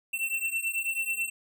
square beating tone pair, 2691 / 2700.2 Hz, E7 / E7, +35 / +41 cents, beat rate 9.2 Hz, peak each -33 / -31 dBFS, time 0.13-1.3 s, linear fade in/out 10 ms, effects none

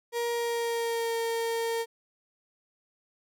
35% pulse tone with pitch glide, 471.8 to 459.4 Hz, A#4 to A#4, +21 to -25 cents, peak -26 dBFS, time 0.12-1.86 s, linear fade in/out 50 ms, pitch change -46 cents, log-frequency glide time 0.31-1.16 s, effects none

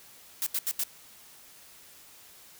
blue noise bursts, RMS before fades -29 dBFS, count 4, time 0.42-0.836 s, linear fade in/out 0 ms, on 44 ms, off 80 ms, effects white hiss -53 dBFS RMS until 2.59 s

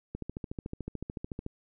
click train, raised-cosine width 3 ms, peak -23 dBFS, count 19, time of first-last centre 0.15-1.464 s, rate 13.7 Hz, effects none

